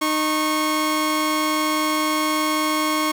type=tone pair together; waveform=sawtooth; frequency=307.3 / 1095 Hz; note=D#4 / C#6; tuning=-21 / -22 cents; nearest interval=octave + minor seventh; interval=2199 cents; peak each=-18 dBFS; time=0.01-3.12 s; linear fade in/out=10 ms; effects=none